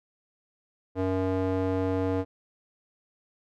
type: tone with band-pass filter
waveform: square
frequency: 93.9 Hz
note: F#2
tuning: 26 cents sharp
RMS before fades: -27 dBFS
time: 0.95-2.25 s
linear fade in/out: 50 ms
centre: 440 Hz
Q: 1.3
effects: none